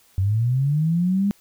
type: linear sweep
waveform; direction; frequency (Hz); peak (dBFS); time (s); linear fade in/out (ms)
sine; up; 92 to 205.1; -17; 0.18-1.31; 0
effects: white hiss -57 dBFS RMS until 1.4 s